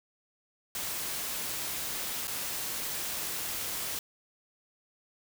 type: noise with dropouts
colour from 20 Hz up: white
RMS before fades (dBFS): -35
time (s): 0.75-3.99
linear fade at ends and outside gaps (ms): 1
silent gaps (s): 2.272-2.279
effects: none